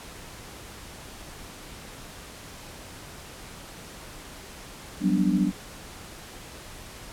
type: chord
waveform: sine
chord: G major seventh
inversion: third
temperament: equal with one note detuned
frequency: 181.82 / 196 / 246.9 / 293.7 Hz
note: F#3 / G3 / B3 / D4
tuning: -30 / 0 / 0 / 0 cents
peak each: -25 / -24 / -28 / -26 dBFS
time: 5-5.52 s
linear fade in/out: 50 ms
effects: pink hiss -43 dBFS RMS until 7.12 s + low-pass 12000 Hz 12 dB/octave